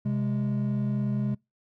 triangle tone pair together, 130.09 / 206.5 Hz, C3 / G#3, -10 / -10 cents, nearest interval minor sixth, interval 800 cents, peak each -25 dBFS, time 0.05-1.35 s, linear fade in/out 10 ms, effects noise-tail reverb RT60 0.2 s tail -25 dB re dry + tanh soft clip ceiling -16 dBFS

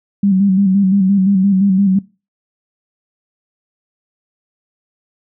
sine tone with vibrato, 193.9 Hz, G3, 19 cents flat, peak -9 dBFS, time 0.23-1.99 s, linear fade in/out 5 ms, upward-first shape square, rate 5.8 Hz, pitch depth 56 cents each way, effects noise-tail reverb RT60 0.3 s tail -21 dB re dry

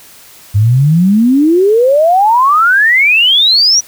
sine exponential sweep, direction up, 98 to 5920 Hz, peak -5 dBFS, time 0.54-3.81 s, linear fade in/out 20 ms, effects white hiss -38 dBFS RMS until 3.87 s

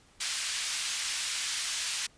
white band-pass noise, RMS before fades -33 dBFS, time 0.2-2.07 s, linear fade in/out 10 ms, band 1800 to 7200 Hz, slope 12 dB/octave, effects pink hiss -61 dBFS RMS until 2.17 s + resampled to 22050 Hz

